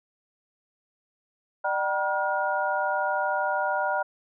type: tone cluster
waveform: sine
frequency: 601 / 768 / 960 / 1427 Hz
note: D5 / G5 / B5 / F6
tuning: +40 / -36 / -49 / +37 cents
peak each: -29 dBFS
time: 1.64-4.03 s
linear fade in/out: 10 ms
effects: none